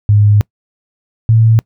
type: tone pair in turn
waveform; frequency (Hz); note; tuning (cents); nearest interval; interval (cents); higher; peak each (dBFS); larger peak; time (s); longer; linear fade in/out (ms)
sine; 103.83 / 112.52; G#2 / A2; 0 / +39; minor second; 139; second; -5; neither; 0.09-0.41 / 1.29-1.59; first; 0
effects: noise-tail reverb RT60 0.1 s tail -25 dB re dry